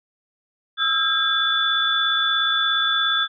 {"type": "tone cluster", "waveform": "sine", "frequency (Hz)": [1298, 1355, 1612, 3471], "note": ["E6", "E6", "G6", "A7"], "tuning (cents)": [-27, 47, 48, -24], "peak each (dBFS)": [-26, -28, -23, -20], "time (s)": [0.77, 3.28], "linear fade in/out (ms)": 50, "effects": []}